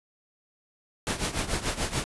pink noise with tremolo, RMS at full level -26 dBFS, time 1.07-2.04 s, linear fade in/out 0 ms, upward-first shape triangle, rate 6.9 Hz, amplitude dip 85%, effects resampled to 24000 Hz

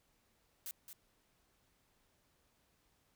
blue noise with echo, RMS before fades -44 dBFS, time 0.66-0.71 s, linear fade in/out 0 ms, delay 220 ms, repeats 1, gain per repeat -8 dB, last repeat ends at 0.93 s, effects pink hiss -75 dBFS RMS until 3.15 s

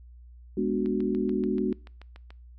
sine chord, G# half-diminished seventh, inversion none, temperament equal, 207.7 / 246.9 / 293.7 / 370 Hz, G#3 / B3 / D4 / F#4, 0 / 0 / 0 / 0 cents, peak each -29 / -30 / -31 / -28 dBFS, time 0.57-1.73 s, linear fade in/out 5 ms
click train, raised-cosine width 0.3 ms, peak -31 dBFS, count 11, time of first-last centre 0.86-2.305 s, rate 6.92 Hz
effects noise-tail reverb RT60 0.4 s tail -23 dB re dry + added 60 Hz sine -46 dBFS peak until 2.58 s

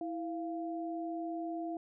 sine tone pair together, 328.1 / 693.2 Hz, E4 / F5, -8 / -13 cents, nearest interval octave + minor second, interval 1295 cents, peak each -37 / -40 dBFS, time 0.01-1.77 s, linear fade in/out 2 ms, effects none

